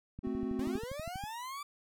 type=click train; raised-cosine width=5 ms; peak=-31 dBFS; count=14; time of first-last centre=0.19-1.238 s; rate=12.4 Hz
type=chord; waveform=triangle; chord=F# diminished; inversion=first; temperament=equal; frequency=220 / 261.6 / 370 Hz; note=A3 / C4 / F#4; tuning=0 / 0 / 0 cents; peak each=-36 / -34 / -37 dBFS; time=0.23-0.79 s; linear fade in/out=20 ms
type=linear sweep; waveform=40% pulse; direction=up; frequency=249.2 to 1175 Hz; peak=-39 dBFS; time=0.59-1.63 s; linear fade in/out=5 ms
effects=none